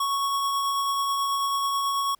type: tone with tremolo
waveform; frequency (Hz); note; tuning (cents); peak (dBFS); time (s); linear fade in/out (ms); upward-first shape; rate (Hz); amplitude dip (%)
square; 1108.7; C#6; 0; -23; 0-2.15; 5; triangle; 9.2; 25
effects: pink hiss -66 dBFS RMS until 2.19 s